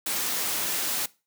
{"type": "noise", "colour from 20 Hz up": "white", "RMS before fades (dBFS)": -28, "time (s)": [0.06, 1.06], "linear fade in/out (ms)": 5, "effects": ["noise-tail reverb RT60 0.3 s tail -21 dB re dry", "high-pass 150 Hz 12 dB/octave"]}